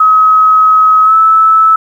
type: tone with pitch glide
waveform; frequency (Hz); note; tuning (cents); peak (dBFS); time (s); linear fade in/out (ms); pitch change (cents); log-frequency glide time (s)
sine; 1275 to 1307.1; D#6 to E6; +42 to -15; -3; 0-1.76; 5; +43; 1.04-1.14
effects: 7-bit